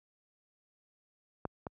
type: clicks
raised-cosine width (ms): 1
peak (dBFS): -20 / -24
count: 2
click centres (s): 1.453 / 1.668
effects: high-pass 60 Hz 12 dB/octave